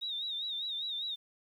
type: tone with vibrato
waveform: sine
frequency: 3729 Hz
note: A#7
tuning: in tune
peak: -34 dBFS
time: 0.01-1.16 s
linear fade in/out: 20 ms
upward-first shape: sine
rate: 5 Hz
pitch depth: 85 cents each way
effects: 11-bit